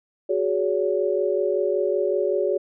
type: chord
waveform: sine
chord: F# suspended second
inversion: none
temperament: equal with one note detuned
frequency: 370 / 415.3 / 566.7 Hz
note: F#4 / G#4 / C#5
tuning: 0 / 0 / +38 cents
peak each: -24 dBFS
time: 0.29-2.58 s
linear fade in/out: 10 ms
effects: none